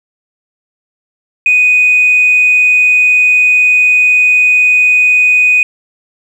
sine tone, 2489 Hz, D#7, in tune, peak -4 dBFS, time 1.46-5.63 s, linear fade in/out 2 ms, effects tanh soft clip ceiling -1 dBFS + 7-bit

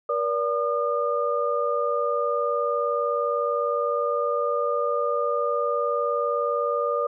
sine tone cluster, 478.3 / 578 / 1214 Hz, A#4 / D5 / D#6, +44 / -28 / -43 cents, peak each -26 dBFS, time 0.09-7.07 s, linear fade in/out 5 ms, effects none

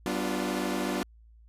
sawtooth chord, G dominant seventh, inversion none, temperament equal with one note detuned, 191.63 / 246.9 / 293.7 / 349.2 Hz, G3 / B3 / D4 / F4, -39 / 0 / 0 / 0 cents, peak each -30 dBFS, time 0.06-1.03 s, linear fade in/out 0 ms, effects added 56 Hz sine -52 dBFS peak until 1.48 s + resampled to 32000 Hz

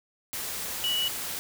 sine tone in noise, 2940 Hz, F#7, 12 cents flat, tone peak -25 dBFS, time 0.84-1.08 s, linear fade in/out 0 ms, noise white, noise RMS -34 dBFS, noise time 0.33-1.39 s, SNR +6 dB, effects none

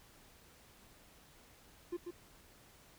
triangle tone with echo, 349.2 Hz, F4, in tune, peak -34 dBFS, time 1.92-1.97 s, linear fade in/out 10 ms, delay 140 ms, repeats 1, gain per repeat -5 dB, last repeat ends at 2.11 s, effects pink hiss -62 dBFS RMS until 2.98 s

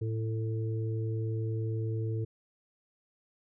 harmonic tone, 111.1 Hz, A2, 17 cents sharp, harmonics 1 / 3 / 4, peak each -30 / -41 / -40 dBFS, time 0.01-2.25 s, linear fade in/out 10 ms, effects none

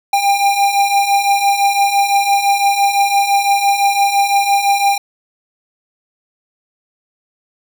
square beating tone pair, 795 / 800.9 Hz, G5 / G5, +24 / +37 cents, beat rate 5.9 Hz, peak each -18 / -13 dBFS, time 0.13-4.98 s, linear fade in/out 5 ms, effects none

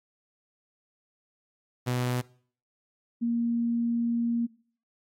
sawtooth / sine tone pair in turn, 124.2 / 234.5 Hz, B2 / A#3, +10 / +11 cents, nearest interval major seventh, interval 1101 cents, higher second, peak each -22 / -24 dBFS, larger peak first, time 1.86-2.22 / 3.21-4.47 s, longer second, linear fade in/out 20 ms, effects noise-tail reverb RT60 0.5 s tail -22 dB re dry + AAC 48 kbps

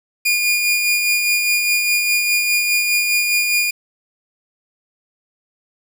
sawtooth tone with tremolo, 2429 Hz, D#7, 42 cents flat, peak -10 dBFS, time 0.25-3.71 s, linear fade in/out 10 ms, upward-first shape sine, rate 4.9 Hz, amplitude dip 35%, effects 7-bit

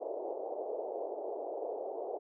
pink band-pass noise, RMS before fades -39 dBFS, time 0-2.19 s, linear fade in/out 20 ms, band 380 to 750 Hz, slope 48 dB/octave, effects none

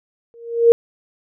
sine tone with exponential growth, 466.2 Hz, A#4, in tune, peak -3 dBFS, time 0.34-0.72 s, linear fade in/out 0 ms, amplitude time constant 81 ms, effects none

